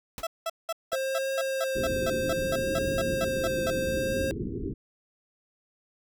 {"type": "noise with exponential decay", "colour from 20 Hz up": "pink", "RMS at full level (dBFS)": -33, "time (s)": [0.18, 0.27], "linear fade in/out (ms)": 1, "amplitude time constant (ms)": 18}
{"type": "tone bursts", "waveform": "30% pulse", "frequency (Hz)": 662, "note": "E5", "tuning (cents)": 7, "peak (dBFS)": -25, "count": 16, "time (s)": [0.23, 3.704], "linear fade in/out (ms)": 5, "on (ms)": 39, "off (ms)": 190}
{"type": "tone with vibrato", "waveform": "square", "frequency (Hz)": 530, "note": "C5", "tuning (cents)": 22, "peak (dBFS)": -28, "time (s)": [0.93, 4.31], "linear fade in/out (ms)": 0, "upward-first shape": "triangle", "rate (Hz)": 0.64, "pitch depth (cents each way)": 25}
{"type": "low-pass noise", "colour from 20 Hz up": "white", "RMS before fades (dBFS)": -33, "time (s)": [1.75, 4.74], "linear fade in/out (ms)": 10, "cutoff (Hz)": 420, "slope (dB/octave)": 96}
{"effects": []}